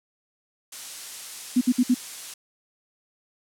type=noise; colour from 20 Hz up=blue; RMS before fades=-33 dBFS; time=0.72-2.34 s; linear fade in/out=5 ms
type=tone bursts; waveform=sine; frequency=249 Hz; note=B3; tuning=14 cents sharp; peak=-15 dBFS; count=4; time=1.56-1.945 s; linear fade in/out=10 ms; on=52 ms; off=59 ms
effects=low-pass 9000 Hz 12 dB/octave